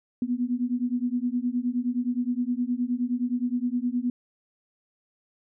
sine beating tone pair, 240.7 / 250.3 Hz, B3 / B3, -44 / +23 cents, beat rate 9.6 Hz, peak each -27 dBFS, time 0.22-4.1 s, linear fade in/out 2 ms, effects none

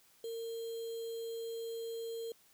sine tone with sample-and-hold, 457.5 Hz, A#4, 32 cents flat, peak -38 dBFS, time 0.24-2.32 s, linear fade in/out 2 ms, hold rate 3675 Hz, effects white hiss -66 dBFS RMS until 2.53 s

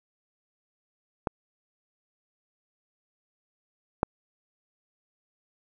clicks, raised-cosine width 1 ms, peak -12 / -7 dBFS, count 2, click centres 1.272 / 4.031 s, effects none

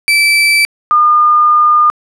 35% pulse / sine tone pair in turn, 2321 / 1213.6 Hz, D7 / D#6, -21 / -44 cents, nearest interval major seventh, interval 1123 cents, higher first, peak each -5 dBFS, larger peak neither, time 0.08-0.65 / 0.91-1.9 s, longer second, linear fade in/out 0 ms, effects low-pass 11000 Hz 12 dB/octave

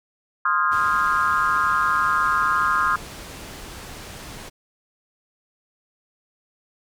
sine chord, F minor seventh, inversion second, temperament equal with one note detuned, 1046.5 / 1244.5 / 1396.9 / 1633.6 Hz, C6 / Eb6 / F6 / Ab6, 0 / 0 / 0 / -29 cents, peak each -23 / -21 / -23 / -27 dBFS, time 0.45-2.96 s, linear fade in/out 5 ms
pink low-pass noise, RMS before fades -38 dBFS, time 0.71-4.5 s, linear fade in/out 20 ms, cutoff 11000 Hz, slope 12 dB/octave
effects none

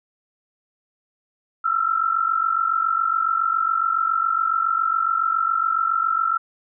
sine tone pair together, 1314 / 1361.2 Hz, E6 / F6, -6 / -45 cents, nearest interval minor second, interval 61 cents, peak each -21 dBFS, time 1.64-6.38 s, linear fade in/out 10 ms, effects none

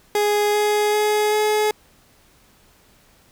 30% pulse tone with pitch steps, 415.4 / 418.5 / 421.7 / 424.9 Hz, G#4 / G#4 / G#4 / G#4, 0 / +13 / +26 / +40 cents, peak -14 dBFS, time 0.15-1.71 s, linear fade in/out 2 ms, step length 390 ms, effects pink hiss -55 dBFS RMS until 3.31 s

